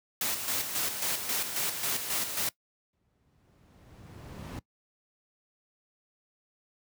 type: noise with tremolo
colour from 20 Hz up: white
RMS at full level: -30 dBFS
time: 0.21-2.49 s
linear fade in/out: 2 ms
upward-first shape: square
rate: 3.7 Hz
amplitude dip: 50%
type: noise with exponential growth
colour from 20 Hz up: brown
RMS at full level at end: -32 dBFS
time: 2.93-4.59 s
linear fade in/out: 2 ms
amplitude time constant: 360 ms
effects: noise-tail reverb RT60 0.1 s tail -21 dB re dry + high-pass 80 Hz 12 dB/octave